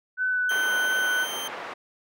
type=tone with vibrato; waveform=sine; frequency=1500 Hz; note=F#6; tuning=23 cents sharp; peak=-22 dBFS; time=0.17-1.27 s; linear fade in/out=50 ms; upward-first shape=sine; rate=2.9 Hz; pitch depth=11 cents each way
type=tone; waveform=sawtooth; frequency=3136 Hz; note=G7; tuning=in tune; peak=-28 dBFS; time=0.49-1.48 s; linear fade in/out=5 ms
type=band-pass noise; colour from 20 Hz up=pink; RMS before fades=-36 dBFS; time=0.5-1.74 s; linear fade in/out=10 ms; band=590 to 1800 Hz; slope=12 dB/octave
effects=none